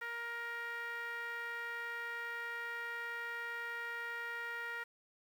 5% pulse tone with low-pass filter, 469.7 Hz, A#4, 13 cents sharp, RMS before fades -42 dBFS, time 0.01-4.84 s, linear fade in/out 10 ms, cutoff 1700 Hz, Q 5.5, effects 10-bit

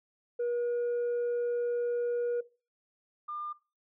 sine tone pair in turn, 480 / 1201.9 Hz, B4 / D6, -49 / +40 cents, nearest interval octave + major third, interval 1589 cents, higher second, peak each -26 / -35 dBFS, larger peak first, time 0.39-2.41 / 3.28-3.53 s, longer first, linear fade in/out 10 ms, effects noise-tail reverb RT60 0.3 s tail -18 dB re dry + tanh soft clip ceiling -27 dBFS

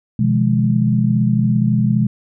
sine chord, F half-diminished seventh, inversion second, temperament just, 125.72 / 157.15 / 174.61 / 209.5 Hz, Cb3 / Eb3 / F3 / Ab3, +31 / +18 / 0 / +15 cents, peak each -16 / -22 / -21 / -16 dBFS, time 0.19-2.07 s, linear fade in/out 5 ms, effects none

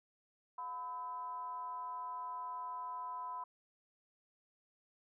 sine tone with frequency modulation, 1003 Hz, B5, 26 cents sharp, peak -40 dBFS, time 0.58-3.44 s, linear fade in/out 5 ms, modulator 287 Hz, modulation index 0.48, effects none

